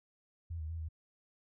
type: tone with pitch steps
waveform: sine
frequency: 83.6 / 78 / 82.4 / 79.5 Hz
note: E2 / D#2 / E2 / D#2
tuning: +25 / +5 / 0 / +38 cents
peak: -37 dBFS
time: 0.5-0.888 s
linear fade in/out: 10 ms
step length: 97 ms
effects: none